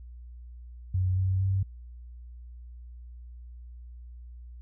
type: tone with pitch steps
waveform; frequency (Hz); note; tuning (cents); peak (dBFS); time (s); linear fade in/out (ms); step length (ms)
sine; 92.4 / 94.23 / 96.1; F#2 / F#2 / G2; -2 / +32 / -34; -23; 0.94-1.63; 5; 230
effects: added 60 Hz sine -42 dBFS peak until 4.61 s